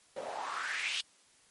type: noise with band-pass filter sweep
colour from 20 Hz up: white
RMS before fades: -37 dBFS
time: 0.16-1.01 s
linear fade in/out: 5 ms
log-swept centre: 490 to 3300 Hz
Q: 4.4
effects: white hiss -64 dBFS RMS until 1.5 s + MP3 48 kbps